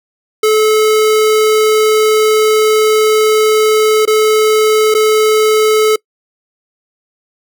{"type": "tone with dropouts", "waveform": "square", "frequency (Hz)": 432.2, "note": "A4", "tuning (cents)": -31, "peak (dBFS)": -8, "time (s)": [0.43, 5.96], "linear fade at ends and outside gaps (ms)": 5, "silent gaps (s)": [[4.054, 4.075], [4.942, 4.948]], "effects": ["noise-tail reverb RT60 0.1 s tail -25 dB re dry"]}